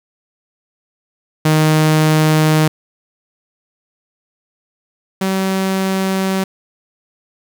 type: tone pair in turn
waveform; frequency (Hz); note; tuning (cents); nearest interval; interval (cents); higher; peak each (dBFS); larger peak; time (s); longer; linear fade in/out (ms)
sawtooth; 155.56 / 190.99; D#3 / G3; 0 / -45; major third; 355; second; -6 / -11; first; 1.45-2.68 / 5.21-6.44; neither; 5
effects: 8-bit